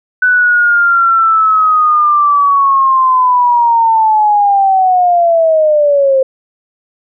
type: linear sweep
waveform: sine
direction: down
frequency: 1500 to 523.3 Hz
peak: -6 dBFS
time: 0.22-6.23 s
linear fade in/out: 5 ms
effects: none